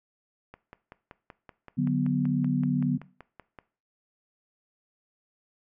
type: click train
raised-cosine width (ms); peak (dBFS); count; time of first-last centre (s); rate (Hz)
0.5; -29; 17; 0.54-3.588; 5.25
type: chord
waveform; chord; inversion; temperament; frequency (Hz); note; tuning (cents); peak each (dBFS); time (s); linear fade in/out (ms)
sine; B minor; first; equal; 146.83 / 185 / 246.9; D3 / F#3 / B3; 0 / 0 / 0; -27 / -28 / -26; 1.77-2.98; 20
effects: noise-tail reverb RT60 0.4 s tail -18 dB re dry